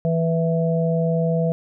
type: harmonic tone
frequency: 164.81 Hz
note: E3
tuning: in tune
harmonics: 1 / 3 / 4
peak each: -19 / -24 / -25 dBFS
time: 0.05-1.52 s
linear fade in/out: 0 ms
effects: none